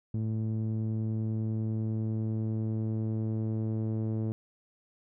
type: tone with low-pass filter sweep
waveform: sawtooth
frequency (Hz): 110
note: A2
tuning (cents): 0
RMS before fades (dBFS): -31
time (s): 0.14-4.32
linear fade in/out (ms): 0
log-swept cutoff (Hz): 240 to 370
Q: 1.1
effects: none